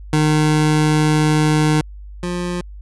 25% pulse tone pair in turn, 153.1 / 176.8 Hz, D#3 / F3, -28 / +22 cents, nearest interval major second, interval 250 cents, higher second, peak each -9 / -17 dBFS, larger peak first, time 0.13-1.81 / 2.23-2.61 s, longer first, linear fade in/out 2 ms, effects added 50 Hz sine -32 dBFS peak until 2.81 s + resampled to 24000 Hz

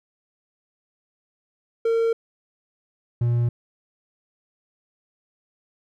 triangle tone pair in turn, 457 / 119.31 Hz, A#4 / A#2, -34 / +41 cents, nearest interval octave + major seventh, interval 2325 cents, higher first, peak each -16 dBFS, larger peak neither, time 1.85-2.13 / 3.21-3.49 s, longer neither, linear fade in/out 5 ms, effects none

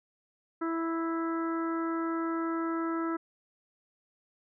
harmonic tone, 329.6 Hz, E4, in tune, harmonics 1 / 2 / 3 / 4 / 5 / 6, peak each -30 / -43 / -41 / -36 / -46 / -50 dBFS, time 0.61-3.17 s, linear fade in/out 10 ms, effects none

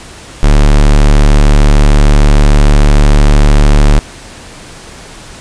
square tone, 36.63 Hz, D1, 4 cents flat, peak -3 dBFS, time 0.43-3.99 s, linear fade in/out 0 ms, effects pink hiss -31 dBFS RMS until 5.4 s + resampled to 22050 Hz

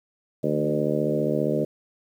harmonic tone with a mistuned harmonic, 75 Hz, D2, 37 cents sharp, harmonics 2 / 3 / 4 / 5 / 6 / 7 / 8, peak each -29 / -29 / -29 / -29 / -29 / -29 / -29 dBFS, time 0.43-1.65 s, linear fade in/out 10 ms, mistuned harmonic 3, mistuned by -16 cents, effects 9-bit

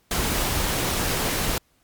pink noise, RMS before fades -24 dBFS, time 0.11-1.58 s, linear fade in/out 2 ms, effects pink hiss -64 dBFS RMS until 1.83 s + MP3 96 kbps

